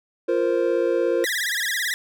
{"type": "chord", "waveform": "triangle", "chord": "F suspended fourth", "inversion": "none", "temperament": "equal with one note detuned", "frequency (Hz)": [347.4, 466.2, 523.3], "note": ["F4", "Bb4", "C5"], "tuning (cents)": [-9, 0, 0], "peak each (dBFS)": -21, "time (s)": [0.28, 1.25], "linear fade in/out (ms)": 10}
{"type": "tone with vibrato", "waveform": "sawtooth", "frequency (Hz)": 1803, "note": "A6", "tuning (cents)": 42, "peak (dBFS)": -19, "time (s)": [1.24, 1.94], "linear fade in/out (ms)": 0, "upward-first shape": "sine", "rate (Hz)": 18, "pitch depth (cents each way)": 190}
{"effects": []}